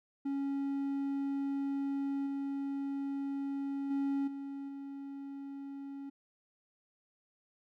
triangle tone with level steps, 277.2 Hz, C#4, in tune, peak -30 / -32 / -28 / -37 / -39 dBFS, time 0.25-6.1 s, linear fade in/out 10 ms, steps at 2.26 / 3.9 / 4.27 / 4.68 s, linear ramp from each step 10 ms, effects none

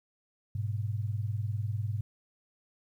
sine tone pair together, 102.2 / 122.2 Hz, G#2 / B2, -27 / -18 cents, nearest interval minor third, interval 309 cents, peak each -31 / -35 dBFS, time 0.55-2.01 s, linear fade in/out 5 ms, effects 11-bit

